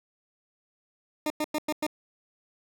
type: tone bursts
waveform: 20% pulse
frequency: 304.3 Hz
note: D#4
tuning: 38 cents flat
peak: -21 dBFS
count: 5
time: 1.26-1.866 s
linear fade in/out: 2 ms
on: 42 ms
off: 99 ms
effects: none